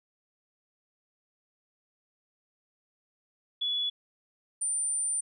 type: tone pair in turn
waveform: sine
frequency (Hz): 3411 / 9143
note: G#7 / D9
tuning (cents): +46 / -47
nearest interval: octave + perfect fourth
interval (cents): 1707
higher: second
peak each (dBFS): -27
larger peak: neither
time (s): 3.61-3.9 / 4.61-5.21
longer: second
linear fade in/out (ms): 10
effects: none